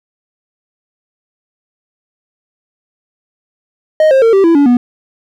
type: tone with pitch steps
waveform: triangle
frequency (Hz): 622.3 / 532.4 / 455.6 / 389.8 / 333.5 / 285.3 / 244.1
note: D#5 / C5 / A#4 / G4 / E4 / C#4 / B3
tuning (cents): 0 / +30 / -40 / -10 / +20 / +50 / -20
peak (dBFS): -3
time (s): 4-4.77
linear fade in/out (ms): 2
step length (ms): 110
effects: none